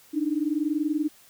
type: tone pair together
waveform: sine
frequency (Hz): 292.3 / 312.7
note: D4 / D#4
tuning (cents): -8 / +9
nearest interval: minor second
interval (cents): 117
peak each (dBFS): -26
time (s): 0.13-1.09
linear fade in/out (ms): 20
effects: white hiss -55 dBFS RMS until 1.29 s